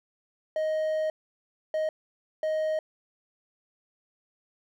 triangle tone bursts at uneven times, 625 Hz, D#5, 8 cents sharp, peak -23 dBFS, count 3, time 0.56-1.1 / 1.74-1.89 / 2.43-2.79 s, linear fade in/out 2 ms, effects none

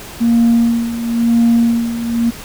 sine tone with tremolo, 233.1 Hz, A#3, in tune, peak -6 dBFS, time 0.2-2.31 s, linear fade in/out 20 ms, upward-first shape sine, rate 0.98 Hz, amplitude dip 75%, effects tanh soft clip ceiling -5 dBFS + pink hiss -32 dBFS RMS until 2.44 s

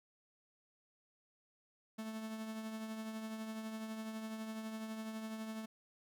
45% pulse tone with tremolo, 220 Hz, A3, in tune, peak -40 dBFS, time 1.98-5.66 s, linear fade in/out 10 ms, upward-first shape triangle, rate 12 Hz, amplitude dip 45%, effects none

